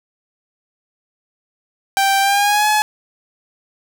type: tone with pitch glide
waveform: sawtooth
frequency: 784 to 850 Hz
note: G5 to G#5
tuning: 0 to +40 cents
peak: -9 dBFS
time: 1.97-2.82 s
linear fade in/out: 0 ms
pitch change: +140 cents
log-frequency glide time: 2.21-2.68 s
effects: none